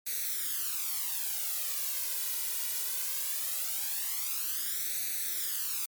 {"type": "noise with flanger", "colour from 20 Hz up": "blue", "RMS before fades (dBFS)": -33, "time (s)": [0.06, 5.86], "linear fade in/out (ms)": 10, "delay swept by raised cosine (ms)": [0.48, 2.08], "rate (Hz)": 0.2, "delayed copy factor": 0.8, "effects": ["MP3 96 kbps"]}